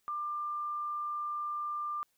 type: tone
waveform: sine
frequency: 1192 Hz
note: D6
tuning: 25 cents sharp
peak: -33 dBFS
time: 0.08-2.03 s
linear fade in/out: 0 ms
effects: white hiss -75 dBFS RMS until 2.17 s